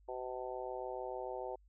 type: harmonic tone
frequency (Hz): 126.8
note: B2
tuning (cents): +46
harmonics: 3 / 4 / 5 / 6 / 7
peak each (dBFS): -45 / -44 / -46 / -47 / -47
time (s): 0.08-1.56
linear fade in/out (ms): 10
effects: added 50 Hz sine -62 dBFS peak until 1.68 s